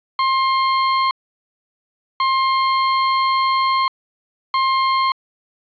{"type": "tone bursts at uneven times", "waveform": "40% pulse", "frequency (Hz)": 1061, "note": "C6", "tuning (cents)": 24, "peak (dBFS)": -14, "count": 3, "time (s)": [[0.19, 1.11], [2.2, 3.88], [4.54, 5.12]], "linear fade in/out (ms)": 2, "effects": ["resampled to 11025 Hz", "8-bit"]}